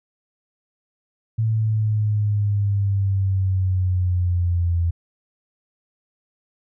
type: exponential sweep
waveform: sine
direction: down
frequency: 111.9 to 84.6 Hz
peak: -17 dBFS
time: 1.38-4.91 s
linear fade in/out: 10 ms
effects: none